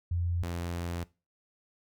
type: tone pair in turn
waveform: sine / sawtooth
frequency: 86.7 / 86.15 Hz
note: F2 / F2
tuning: -12 / -23 cents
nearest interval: unison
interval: 11 cents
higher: first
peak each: -27 / -29 dBFS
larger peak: first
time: 0.11-0.43 / 0.43-1.04 s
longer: second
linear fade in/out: 5 ms
effects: noise-tail reverb RT60 0.3 s tail -20 dB re dry